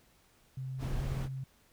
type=tone with pitch glide; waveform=sine; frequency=131.2 to 132.8 Hz; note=C3 to C3; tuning=+5 to +26 cents; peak=-36 dBFS; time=0.57-1.44 s; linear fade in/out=5 ms; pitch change=+21 cents; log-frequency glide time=0.84-1.04 s
type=noise; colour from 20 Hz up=brown; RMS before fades=-36 dBFS; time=0.78-1.29 s; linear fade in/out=50 ms
effects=pink hiss -66 dBFS RMS until 1.72 s